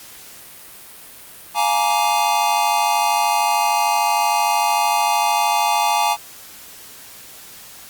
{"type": "chord", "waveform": "square", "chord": "Bb dominant seventh", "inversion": "second", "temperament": "just", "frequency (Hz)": [699.2, 839.1, 932.3, 1165.4], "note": ["F5", "Ab5", "Bb5", "D6"], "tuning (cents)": [2, 18, 0, -14], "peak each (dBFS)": [-25, -19, -22, -25], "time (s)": [1.54, 6.17], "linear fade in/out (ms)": 50, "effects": ["white hiss -40 dBFS RMS until 7.89 s", "Opus 48 kbps"]}